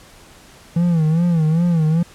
triangle tone with vibrato, 164.8 Hz, E3, in tune, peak -11 dBFS, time 0.76-2.03 s, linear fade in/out 5 ms, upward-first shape sine, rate 2.5 Hz, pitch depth 110 cents each way, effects pink hiss -45 dBFS RMS until 2.14 s + low-pass 11000 Hz 12 dB/octave

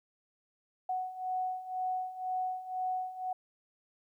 sine beating tone pair, 740 / 742 Hz, F#5 / F#5, 0 / +5 cents, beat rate 2 Hz, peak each -38 / -34 dBFS, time 0.89-3.33 s, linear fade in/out 5 ms, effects 12-bit

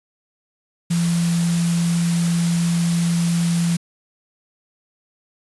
sine tone in noise, 170.3 Hz, F3, 43 cents flat, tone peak -16 dBFS, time 0.9-3.77 s, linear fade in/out 10 ms, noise white, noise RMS -29 dBFS, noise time 0.9-3.77 s, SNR +10 dB, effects resampled to 24000 Hz

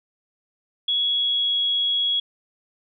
sine tone with pitch glide, 3353 to 3332 Hz, G#7 to G#7, +16 to +5 cents, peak -19 dBFS, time 0.88-2.2 s, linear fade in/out 5 ms, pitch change -11 cents, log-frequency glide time 0.98-1.57 s, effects none

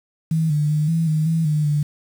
sine tone with pitch steps, 160.6 / 149 / 151.8 / 164.2 / 155.2 / 163.1 / 151.5 / 147.8 Hz, E3 / D3 / D#3 / E3 / D#3 / E3 / D#3 / D3, -45 / +25 / -42 / -6 / -4 / -18 / -46 / +11 cents, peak -16 dBFS, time 0.31-1.83 s, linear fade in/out 5 ms, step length 190 ms, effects 7-bit

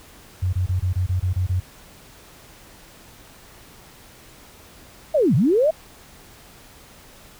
sine tone bursts, 91.5 Hz, F#2, 19 cents flat, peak -18 dBFS, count 9, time 0.42-1.602 s, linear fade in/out 10 ms, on 110 ms, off 24 ms
sine linear two-way sweep, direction down then up, 661 to 109.9 to 661 Hz, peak -14 dBFS, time 5.14-5.71 s, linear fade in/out 10 ms, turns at 5.35 s
effects pink hiss -47 dBFS RMS until 7.39 s

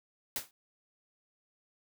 white noise with exponential decay, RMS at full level -31 dBFS, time 0.36-0.51 s, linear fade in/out 1 ms, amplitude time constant 31 ms, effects none

